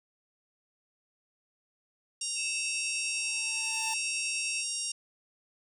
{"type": "harmonic tone", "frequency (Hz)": 932.3, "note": "A#5", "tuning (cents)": 0, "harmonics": [3, 4, 5, 6, 7, 8, 9, 10], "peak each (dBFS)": [-42, -47, -46, -35, -45, -41, -40, -39], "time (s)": [2.21, 4.92], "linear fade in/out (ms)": 5}
{"type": "tone with tremolo", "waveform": "sine", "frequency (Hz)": 2637, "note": "E7", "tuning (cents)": 0, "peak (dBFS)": -33, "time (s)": [2.35, 4.65], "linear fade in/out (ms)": 50, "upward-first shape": "sine", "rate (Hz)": 10, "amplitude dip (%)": 25}
{"type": "tone with exponential growth", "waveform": "45% pulse", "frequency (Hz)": 889, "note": "A5", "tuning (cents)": 18, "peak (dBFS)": -33, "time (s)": [3.02, 3.94], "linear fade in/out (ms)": 5, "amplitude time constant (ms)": 200}
{"effects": []}